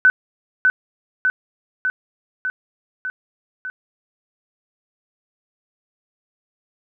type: tone with echo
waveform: sine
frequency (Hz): 1510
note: F#6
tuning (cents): +35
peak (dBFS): -8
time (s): 0.05-0.1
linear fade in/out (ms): 0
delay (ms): 600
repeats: 6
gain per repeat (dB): -3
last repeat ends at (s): 3.7
effects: none